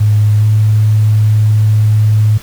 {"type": "tone with pitch glide", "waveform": "sine", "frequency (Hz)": [105.4, 107.24], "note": ["G#2", "A2"], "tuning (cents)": [26, -44], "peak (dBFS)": -6, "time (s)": [0, 2.38], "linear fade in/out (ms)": 10, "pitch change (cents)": 30, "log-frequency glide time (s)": [0.37, 0.45], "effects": ["pink hiss -34 dBFS RMS until 2.42 s"]}